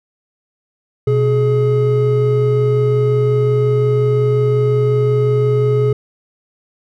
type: tone pair together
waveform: triangle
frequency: 125.3 / 421.5 Hz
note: B2 / G#4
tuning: +25 / +26 cents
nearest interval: octave + major sixth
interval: 2101 cents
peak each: -12 dBFS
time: 1.07-5.93 s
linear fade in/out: 5 ms
effects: none